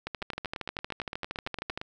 two click trains, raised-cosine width 0.3 ms, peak -19 / -17 dBFS, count 15 / 23, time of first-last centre 0.22-1.815 / 0.07-1.775 s, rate 8.78 / 12.9 Hz, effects none

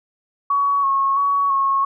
sine tone with vibrato, 1108.7 Hz, C#6, in tune, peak -15 dBFS, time 0.5-1.85 s, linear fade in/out 5 ms, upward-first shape square, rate 1.5 Hz, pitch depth 25 cents each way, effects none

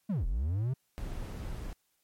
triangle linear two-way sweep, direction down then up, 225.4 to 34.54 to 136.2 Hz, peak -26 dBFS, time 0.09-0.74 s, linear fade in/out 10 ms, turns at 0.26 s
brown noise, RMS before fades -38 dBFS, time 0.98-1.73 s, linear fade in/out 0 ms
effects white hiss -75 dBFS RMS until 2.03 s + MP3 64 kbps

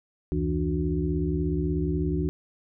sine tone cluster, 71 / 87.5 / 162.6 / 294.5 / 365.6 Hz, C#2 / F2 / E3 / D4 / F#4, +42 / +4 / -23 / +5 / -21 cents, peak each -29 / -35 / -28 / -30 / -31 dBFS, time 0.32-2.29 s, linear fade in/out 0 ms, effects none

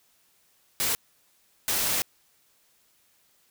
white noise bursts at uneven times, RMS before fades -26 dBFS, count 2, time 0.8-0.95 / 1.68-2.02 s, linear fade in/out 0 ms, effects white hiss -65 dBFS RMS until 3.5 s

